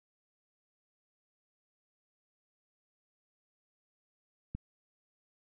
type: click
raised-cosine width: 5 ms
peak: -25 dBFS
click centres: 4.55 s
effects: none